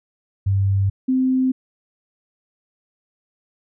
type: tone pair in turn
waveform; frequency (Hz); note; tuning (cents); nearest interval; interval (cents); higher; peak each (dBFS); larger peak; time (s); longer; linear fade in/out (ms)
sine; 98 / 259.1; G2 / C4; 0 / -17; octave + perfect fourth; 1683; second; -15; neither; 0.46-0.9 / 1.08-1.52; neither; 10
effects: none